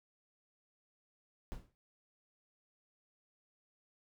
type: noise with exponential decay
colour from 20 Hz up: brown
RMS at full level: -41 dBFS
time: 1.52-1.75 s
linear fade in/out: 0 ms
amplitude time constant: 48 ms
effects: none